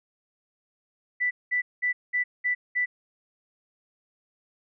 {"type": "tone bursts", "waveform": "sine", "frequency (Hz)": 1979, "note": "B6", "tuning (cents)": 3, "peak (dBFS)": -22, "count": 6, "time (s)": [1.2, 2.86], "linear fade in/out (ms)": 20, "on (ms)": 110, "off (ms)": 200, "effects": []}